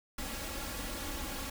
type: noise with comb filter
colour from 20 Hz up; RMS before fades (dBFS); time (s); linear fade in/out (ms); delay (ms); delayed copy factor
pink; -39; 0.18-1.5; 5; 3.6; +0.7
effects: none